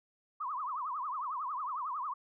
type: tone with vibrato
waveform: sine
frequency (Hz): 1111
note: C#6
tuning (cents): +4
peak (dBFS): -34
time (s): 0.4-2.14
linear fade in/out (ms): 10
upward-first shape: triangle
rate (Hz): 11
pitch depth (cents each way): 270
effects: none